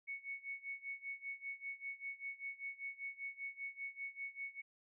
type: tone with tremolo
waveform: sine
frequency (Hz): 2217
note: C#7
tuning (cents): 0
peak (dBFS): -40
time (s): 0.07-4.62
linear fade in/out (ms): 20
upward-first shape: sine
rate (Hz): 5.1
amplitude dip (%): 90
effects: none